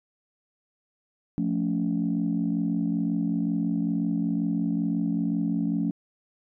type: chord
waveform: sine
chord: F augmented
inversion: none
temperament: equal with one note detuned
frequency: 174.61 / 220 / 282.2 Hz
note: F3 / A3 / C#4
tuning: 0 / 0 / +31 cents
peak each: -27 dBFS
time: 1.38-5.91 s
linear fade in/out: 0 ms
effects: tanh soft clip ceiling -16 dBFS